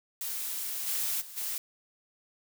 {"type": "noise with level steps", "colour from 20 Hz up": "blue", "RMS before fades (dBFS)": [-35, -31, -46, -34], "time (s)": [0.21, 1.58], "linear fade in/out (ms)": 2, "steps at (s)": [0.86, 1.2, 1.36], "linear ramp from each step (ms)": 20, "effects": []}